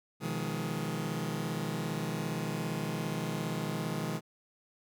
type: chord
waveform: sawtooth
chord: F half-diminished seventh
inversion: second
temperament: just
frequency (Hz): 125.72 / 157.15 / 174.61 / 209.5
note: Cb3 / Eb3 / F3 / Ab3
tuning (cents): +31 / +18 / 0 / +15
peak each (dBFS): -36 / -32 / -36 / -34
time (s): 0.2-4.21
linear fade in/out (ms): 50
effects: none